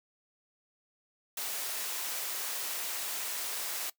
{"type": "high-pass noise", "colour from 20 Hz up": "white", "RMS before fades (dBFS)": -36, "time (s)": [1.37, 3.9], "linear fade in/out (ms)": 5, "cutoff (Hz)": 430, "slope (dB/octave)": 12, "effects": ["noise-tail reverb RT60 0.1 s tail -19 dB re dry"]}